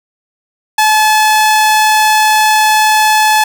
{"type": "tone", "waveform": "sawtooth", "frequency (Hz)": 861, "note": "A5", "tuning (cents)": -38, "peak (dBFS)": -3, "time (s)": [0.78, 3.44], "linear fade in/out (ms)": 5, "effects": []}